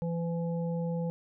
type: harmonic tone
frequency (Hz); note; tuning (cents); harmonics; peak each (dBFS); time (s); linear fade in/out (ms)
168.4; E3; +37; 1 / 3 / 5; -30 / -36 / -46; 0.02-1.1; 0
effects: none